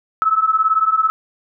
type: beating tone pair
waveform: sine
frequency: 1289 / 1307 Hz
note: E6 / E6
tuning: -39 / -15 cents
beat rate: 18 Hz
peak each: -17 / -15 dBFS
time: 0.22-1.1 s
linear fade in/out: 0 ms
effects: none